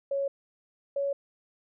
sine tone pair in turn, 554.4 / 559.5 Hz, C#5 / C#5, 0 / +16 cents, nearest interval unison, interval 16 cents, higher second, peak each -26 dBFS, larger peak neither, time 0.11-0.28 / 0.96-1.13 s, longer neither, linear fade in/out 5 ms, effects none

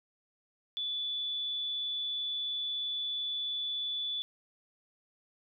sine tone, 3463 Hz, A7, 28 cents flat, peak -32 dBFS, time 0.77-4.22 s, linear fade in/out 0 ms, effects none

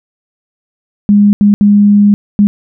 sine tone bursts at uneven times, 204.8 Hz, G#3, 24 cents flat, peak -3 dBFS, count 4, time 1.09-1.33 / 1.41-1.54 / 1.61-2.14 / 2.39-2.47 s, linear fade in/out 0 ms, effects none

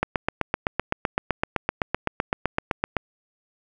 click train, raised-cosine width 0.5 ms, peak -6 dBFS, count 24, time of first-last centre 0.03-2.967 s, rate 7.83 Hz, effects none

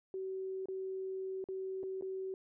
sine tone with dropouts, 380 Hz, F#4, 46 cents sharp, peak -37 dBFS, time 0.14-2.34 s, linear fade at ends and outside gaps 1 ms, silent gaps 0.657-0.685 / 1.441-1.487 / 1.831-1.836 / 2.011-2.023 s, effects none

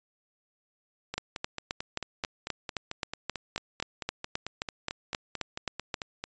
two click trains, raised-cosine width 0.2 ms, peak -13 / -17 dBFS, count 19 / 24, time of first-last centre 1.18-5.942 / 1.14-6.24 s, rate 3.78 / 4.51 Hz, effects resampled to 16000 Hz

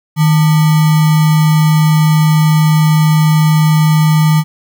sine tone with sample-and-hold, 155.56 Hz, D#3, in tune, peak -6 dBFS, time 0.16-4.44 s, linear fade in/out 50 ms, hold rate 1050 Hz, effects none

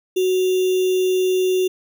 sine tone with sample-and-hold, 370.8 Hz, F#4, 4 cents sharp, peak -15 dBFS, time 0.16-1.68 s, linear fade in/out 10 ms, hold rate 3150 Hz, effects none

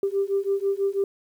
sine beating tone pair, 392 / 398.1 Hz, G4 / G4, 0 / +27 cents, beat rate 6.1 Hz, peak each -24 dBFS, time 0.03-1.04 s, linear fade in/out 2 ms, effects tanh soft clip ceiling -14 dBFS + 9-bit

